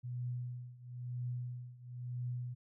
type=tone with tremolo; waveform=sine; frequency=123.2 Hz; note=B2; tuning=4 cents flat; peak=-35 dBFS; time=0.03-2.55 s; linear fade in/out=20 ms; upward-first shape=triangle; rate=1 Hz; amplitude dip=90%; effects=none